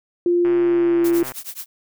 sine tone with pitch glide, 349.2 to 340.8 Hz, F4 to F4, 0 to -42 cents, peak -14 dBFS, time 0.26-1.23 s, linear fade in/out 2 ms, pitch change -42 cents, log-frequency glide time 0.54-1.02 s
click train, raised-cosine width 0.5 ms, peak -19 dBFS, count 114, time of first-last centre 0.45-1.319 s, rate 130 Hz
blue noise with tremolo, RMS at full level -29 dBFS, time 1.04-1.66 s, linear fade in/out 5 ms, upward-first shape triangle, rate 9.4 Hz, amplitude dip 100%
effects none

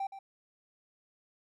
triangle tone with echo, 782 Hz, G5, 4 cents flat, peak -29 dBFS, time 0-0.07 s, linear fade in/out 5 ms, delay 120 ms, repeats 1, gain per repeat -12 dB, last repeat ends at 0.19 s, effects tanh soft clip ceiling -26 dBFS

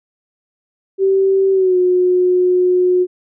sine tone with pitch glide, 386.5 to 362.7 Hz, G4 to F#4, -24 to -34 cents, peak -10 dBFS, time 0.98-3.07 s, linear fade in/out 50 ms, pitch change -110 cents, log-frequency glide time 1.52-1.77 s, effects none

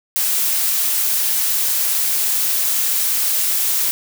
blue noise, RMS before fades -18 dBFS, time 0.16-3.91 s, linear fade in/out 0 ms, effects none

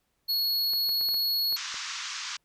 square tone, 4344 Hz, C#8, 36 cents flat, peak -25 dBFS, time 0.28-1.57 s, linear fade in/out 20 ms
clicks, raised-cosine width 0.5 ms, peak -30 dBFS, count 7, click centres 0.735 / 0.892 / 1.012 / 1.088 / 1.143 / 1.525 / 1.743 s
white band-pass noise, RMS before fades -36 dBFS, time 1.56-2.37 s, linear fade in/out 5 ms, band 1000 to 6500 Hz, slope 48 dB/octave
effects pink hiss -75 dBFS RMS until 2.44 s

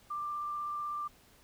sine tone with vibrato, 1184 Hz, D6, 14 cents sharp, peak -34 dBFS, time 0.1-1.08 s, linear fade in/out 10 ms, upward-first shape sine, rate 16 Hz, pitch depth 9 cents each way, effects pink hiss -62 dBFS RMS until 1.43 s

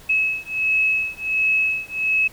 sine beating tone pair, 2578 / 2579.4 Hz, E7 / E7, -39 / -38 cents, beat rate 1.4 Hz, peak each -21 dBFS, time 0.09-2.28 s, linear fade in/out 10 ms, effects pink hiss -46 dBFS RMS until 2.32 s

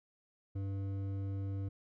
triangle tone with hard clipping, 98 Hz, G2, in tune, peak -37 dBFS, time 0.55-1.69 s, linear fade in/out 10 ms, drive 13 dB, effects none

